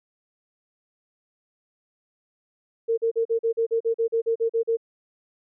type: tone bursts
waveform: sine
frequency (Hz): 456.9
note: A#4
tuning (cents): -35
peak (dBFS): -19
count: 14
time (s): 2.88-4.771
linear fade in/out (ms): 20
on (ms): 97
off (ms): 41
effects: none